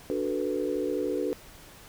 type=chord; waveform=sine; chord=B minor seventh; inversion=first; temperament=equal; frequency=293.7 / 370 / 440 / 493.9 Hz; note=D4 / F#4 / A4 / B4; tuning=0 / 0 / 0 / 0 cents; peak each=-32 dBFS; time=0.1-1.33 s; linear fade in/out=0 ms; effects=pink hiss -50 dBFS RMS until 1.88 s